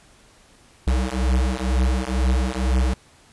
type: beating tone pair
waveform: square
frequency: 62.6 / 64.7 Hz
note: B1 / C2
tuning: +24 / -19 cents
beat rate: 2.1 Hz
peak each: -22 dBFS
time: 0.87-2.94 s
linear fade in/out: 5 ms
effects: pink hiss -53 dBFS RMS until 3.32 s + resampled to 24000 Hz